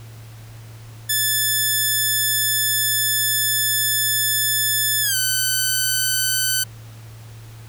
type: tone with pitch glide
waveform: 5% pulse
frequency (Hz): 1742 to 1516.5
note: A6 to F#6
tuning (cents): -18 to +42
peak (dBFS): -7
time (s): 1.09-6.64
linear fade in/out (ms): 10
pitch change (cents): -240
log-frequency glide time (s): 5.02-5.16
effects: added 112 Hz sine -37 dBFS peak until 7.68 s + pink hiss -47 dBFS RMS until 7.68 s